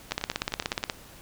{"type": "two click trains", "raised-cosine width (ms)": 0.2, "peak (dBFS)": [-18, -9], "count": [8, 14], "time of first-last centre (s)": [[0.11, 0.83], [0.12, 0.898]], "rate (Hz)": [9.72, 16.7], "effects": ["pink hiss -49 dBFS RMS until 1.21 s"]}